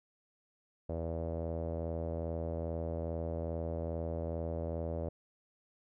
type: tone with low-pass filter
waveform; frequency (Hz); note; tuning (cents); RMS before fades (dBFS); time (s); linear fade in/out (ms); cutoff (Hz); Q
sawtooth; 82.41; E2; 0; -37; 0.89-5.09; 5; 570; 4.5
effects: none